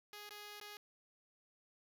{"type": "tone with dropouts", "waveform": "5% pulse", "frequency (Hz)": 415.3, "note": "G#4", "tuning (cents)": 0, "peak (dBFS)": -38, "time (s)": [0.13, 0.77], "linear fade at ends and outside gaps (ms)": 1, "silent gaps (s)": [[0.292, 0.307], [0.6, 0.612]], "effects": []}